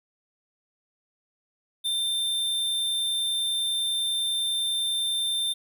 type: tone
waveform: square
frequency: 3585 Hz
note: A7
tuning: 32 cents sharp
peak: -25 dBFS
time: 1.84-5.54 s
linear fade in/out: 20 ms
effects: none